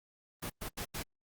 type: noise bursts at uneven times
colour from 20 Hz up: pink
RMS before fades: -39 dBFS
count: 4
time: 0.42-0.5 / 0.61-0.69 / 0.77-0.85 / 0.94-1.03 s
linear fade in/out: 10 ms
effects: Opus 32 kbps